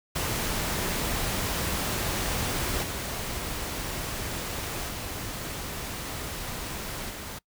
pink noise with level steps, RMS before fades -29 / -33 / -35 / -38 dBFS, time 0.15-7.39 s, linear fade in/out 10 ms, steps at 2.82 / 4.87 / 7.09 s, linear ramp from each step 20 ms, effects noise-tail reverb RT60 0.1 s tail -23 dB re dry

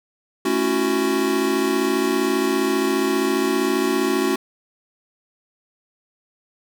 square chord, F# minor seventh, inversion first, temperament equal with one note detuned, 220 / 277.2 / 335 / 370 Hz, A3 / C#4 / E4 / F#4, 0 / 0 / +28 / 0 cents, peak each -28 / -24 / -26 / -22 dBFS, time 0.45-4.36 s, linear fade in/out 5 ms, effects none

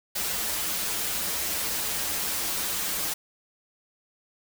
white noise with comb filter, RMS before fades -29 dBFS, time 0.15-3.14 s, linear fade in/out 10 ms, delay 7.8 ms, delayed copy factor -0.95, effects none

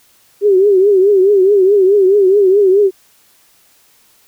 sine tone with vibrato, 392 Hz, G4, in tune, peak -6 dBFS, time 0.41-2.91 s, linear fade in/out 50 ms, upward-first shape triangle, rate 4.7 Hz, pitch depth 130 cents each way, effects white hiss -51 dBFS RMS until 4.27 s

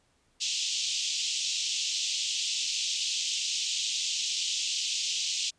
pink band-pass noise, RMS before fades -31 dBFS, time 0.4-5.51 s, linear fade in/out 20 ms, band 2800 to 7400 Hz, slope 48 dB/octave, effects pink hiss -69 dBFS RMS until 5.58 s + resampled to 22050 Hz

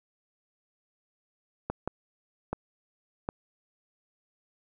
clicks, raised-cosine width 1 ms, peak -16 dBFS, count 4, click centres 1.7 / 1.876 / 2.53 / 3.289 s, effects none

